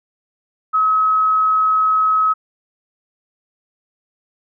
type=tone; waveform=sine; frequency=1280 Hz; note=D#6; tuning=49 cents sharp; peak=-12 dBFS; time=0.73-2.34 s; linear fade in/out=20 ms; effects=none